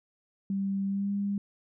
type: tone with pitch glide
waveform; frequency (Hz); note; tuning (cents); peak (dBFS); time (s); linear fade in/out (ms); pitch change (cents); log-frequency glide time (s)
sine; 196 to 200.8; G3 to G3; 0 to +42; -27; 0.5-1.38; 2; +42; 0.87-1.11
effects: none